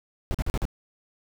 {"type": "noise bursts", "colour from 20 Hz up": "brown", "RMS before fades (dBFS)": -25, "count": 5, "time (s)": [0.31, 0.653], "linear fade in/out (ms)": 0, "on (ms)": 35, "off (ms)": 42, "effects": []}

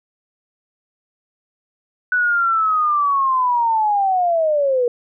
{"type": "linear sweep", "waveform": "sine", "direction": "down", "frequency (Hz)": [1491, 473.9], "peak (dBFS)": -14, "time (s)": [2.12, 4.88], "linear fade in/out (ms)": 2, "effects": []}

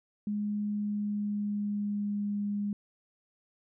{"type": "tone with pitch glide", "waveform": "sine", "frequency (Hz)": [207.7, 204.5], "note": ["G#3", "G#3"], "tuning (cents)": [0, -26], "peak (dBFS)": -29, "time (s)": [0.27, 2.73], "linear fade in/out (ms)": 2, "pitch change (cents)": -26, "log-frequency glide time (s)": [0.67, 2.41], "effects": []}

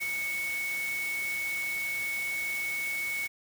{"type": "tone in noise", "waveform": "sine", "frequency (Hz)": 2217, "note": "C#7", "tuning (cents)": 0, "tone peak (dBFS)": -30, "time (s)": [0, 3.28], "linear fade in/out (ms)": 20, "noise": "white", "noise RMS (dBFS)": -41, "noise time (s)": [0, 3.28], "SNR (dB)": 8, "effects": []}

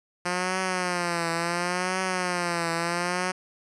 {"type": "tone with vibrato", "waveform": "5% pulse", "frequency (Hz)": 176.9, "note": "F3", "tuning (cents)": 23, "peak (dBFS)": -14, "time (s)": [0.25, 3.32], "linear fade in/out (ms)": 10, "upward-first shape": "triangle", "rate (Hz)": 0.71, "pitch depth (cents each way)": 110, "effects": ["resampled to 24000 Hz"]}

